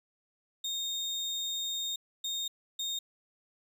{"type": "tone bursts at uneven times", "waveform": "35% pulse", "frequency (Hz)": 3689, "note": "A#7", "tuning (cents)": -19, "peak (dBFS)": -30, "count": 3, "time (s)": [[0.64, 1.96], [2.24, 2.48], [2.79, 2.99]], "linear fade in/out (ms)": 5, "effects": ["resampled to 32000 Hz"]}